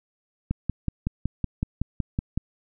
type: click train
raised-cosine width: 5 ms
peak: -12 dBFS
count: 11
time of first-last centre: 0.51-2.376 s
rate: 5.36 Hz
effects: none